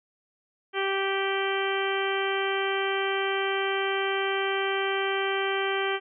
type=harmonic tone; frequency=390 Hz; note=G4; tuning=9 cents flat; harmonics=1 / 2 / 3 / 4 / 5 / 6 / 7 / 8; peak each=-28 / -33 / -34 / -33 / -35 / -35 / -40 / -35 dBFS; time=0.73-6 s; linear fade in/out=50 ms; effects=none